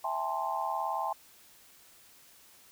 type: chord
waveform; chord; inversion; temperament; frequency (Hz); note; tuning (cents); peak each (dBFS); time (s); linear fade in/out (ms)
sine; A minor seventh; second; equal with one note detuned; 659.3 / 801.4 / 880 / 1046.5; E5 / G5 / A5 / C6; 0 / +38 / 0 / 0; -38 / -35 / -35 / -35; 0.04-1.13; 5
effects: white hiss -58 dBFS RMS until 2.71 s